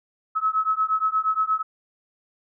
sine beating tone pair, 1286 / 1294.5 Hz, E6 / E6, -43 / -32 cents, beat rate 8.5 Hz, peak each -23 dBFS, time 0.35-1.63 s, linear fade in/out 20 ms, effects none

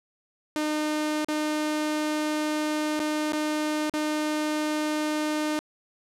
sawtooth tone with dropouts, 304.5 Hz, D#4, 37 cents flat, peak -21 dBFS, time 0.56-5.59 s, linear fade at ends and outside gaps 0 ms, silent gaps 1.246-1.285 / 2.993-3.001 / 3.321-3.333 / 3.897-3.938 s, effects low-pass 11000 Hz 12 dB/octave

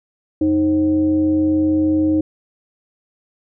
sine tone with frequency modulation, 311.1 Hz, D#4, in tune, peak -13 dBFS, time 0.41-2.21 s, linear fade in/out 5 ms, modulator 223 Hz, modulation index 0.43, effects none

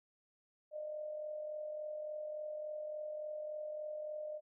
sine tone with amplitude modulation, 608 Hz, D#5, 40 cents flat, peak -38 dBFS, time 0.71-4.41 s, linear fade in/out 50 ms, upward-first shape sine, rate 43.5 Hz, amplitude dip 45%, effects none

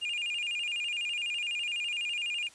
triangle tone with vibrato, 2614 Hz, E7, 15 cents flat, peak -29 dBFS, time 0.01-2.49 s, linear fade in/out 20 ms, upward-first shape square, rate 12 Hz, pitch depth 130 cents each way, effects white hiss -56 dBFS RMS until 2.54 s + resampled to 22050 Hz

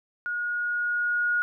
sine tone with level ramp, 1442 Hz, F#6, 45 cents flat, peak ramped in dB -27 to -21 dBFS, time 0.26-1.42 s, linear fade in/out 0 ms, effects none

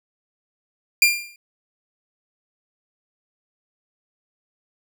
sawtooth tone with exponential decay, 2394 Hz, D7, 33 cents sharp, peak -6 dBFS, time 1.02-1.36 s, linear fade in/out 2 ms, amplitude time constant 73 ms, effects none

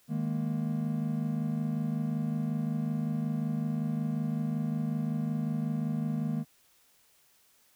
triangle chord, D# suspended fourth, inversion none, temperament equal, 155.56 / 207.7 / 233.1 Hz, D#3 / G#3 / A#3, 0 / 0 / 0 cents, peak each -30 / -33 / -31 dBFS, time 0.08-6.45 s, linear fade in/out 50 ms, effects white hiss -65 dBFS RMS until 7.75 s

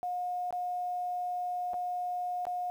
sine tone with dropouts, 718 Hz, F5, 48 cents sharp, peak -31 dBFS, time 0.03-2.7 s, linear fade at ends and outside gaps 0 ms, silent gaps 0.507-0.526 / 1.734-1.741 / 2.453-2.468 s, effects 10-bit

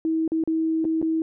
sine tone with dropouts, 321.7 Hz, E4, 42 cents flat, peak -20 dBFS, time 0.05-1.22 s, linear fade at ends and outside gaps 1 ms, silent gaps 0.278-0.319 / 0.438-0.475 / 0.844-0.851 / 1.016-1.026 s, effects none

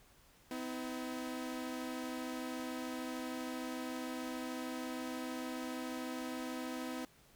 sawtooth tone pair together, 253.8 / 320.4 Hz, B3 / E4, +47 / -49 cents, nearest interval major third, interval 404 cents, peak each -37 / -40 dBFS, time 0.51-7.05 s, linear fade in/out 2 ms, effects pink hiss -65 dBFS RMS until 7.35 s

